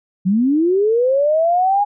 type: linear sweep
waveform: sine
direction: up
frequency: 175.7 to 830.6 Hz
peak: -12 dBFS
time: 0.25-1.85 s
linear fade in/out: 20 ms
effects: none